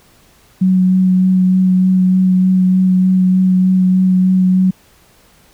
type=tone with vibrato; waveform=sine; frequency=185.5 Hz; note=F#3; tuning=5 cents sharp; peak=-8 dBFS; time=0.61-4.71 s; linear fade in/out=10 ms; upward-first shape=sine; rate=3.3 Hz; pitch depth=12 cents each way; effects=pink hiss -49 dBFS RMS until 5.53 s